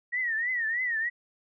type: tone with vibrato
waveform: sine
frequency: 1891 Hz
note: A#6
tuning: 24 cents sharp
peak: -26 dBFS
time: 0.12-1.1 s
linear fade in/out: 20 ms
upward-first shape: triangle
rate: 3.2 Hz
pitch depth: 150 cents each way
effects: none